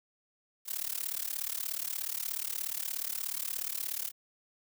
blue noise with amplitude modulation, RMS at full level -32 dBFS, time 0.65-4.12 s, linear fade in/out 50 ms, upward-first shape sine, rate 36.8 Hz, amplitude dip 95%, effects none

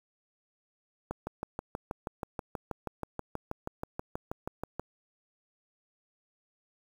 click train, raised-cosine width 1 ms, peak -20 dBFS, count 24, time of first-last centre 1.11-4.796 s, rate 6.24 Hz, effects 8-bit

